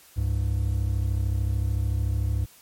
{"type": "tone pair together", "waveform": "triangle", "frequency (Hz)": [67.21, 100.7], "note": ["C2", "G2"], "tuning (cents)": [47, 47], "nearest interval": "perfect fifth", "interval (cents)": 700, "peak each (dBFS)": -23, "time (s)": [0.16, 2.46], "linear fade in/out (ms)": 20, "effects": ["white hiss -53 dBFS RMS until 2.61 s", "MP3 64 kbps"]}